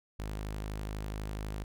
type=tone; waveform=sawtooth; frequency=52.1 Hz; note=G#1; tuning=6 cents sharp; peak=-32 dBFS; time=0.19-1.64 s; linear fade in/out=5 ms; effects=none